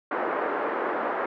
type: band-pass noise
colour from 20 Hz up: pink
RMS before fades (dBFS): -28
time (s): 0.11-1.26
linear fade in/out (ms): 5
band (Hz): 340 to 1600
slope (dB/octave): 24
effects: none